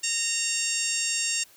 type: harmonic tone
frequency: 923 Hz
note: A#5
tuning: 17 cents flat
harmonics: 2 / 3 / 4 / 5 / 6 / 7 / 8 / 9 / 10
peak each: -39 / -31 / -38 / -36 / -32 / -35 / -29 / -36 / -40 dBFS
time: 0.03-1.44 s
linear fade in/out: 10 ms
effects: white hiss -55 dBFS RMS until 1.56 s